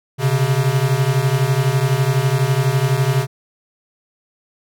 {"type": "beating tone pair", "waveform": "square", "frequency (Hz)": [127.7, 139.7], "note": ["C3", "C#3"], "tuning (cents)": [-42, 14], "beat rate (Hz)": 12, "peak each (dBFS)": -18, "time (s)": [0.18, 3.27], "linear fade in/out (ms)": 50, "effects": []}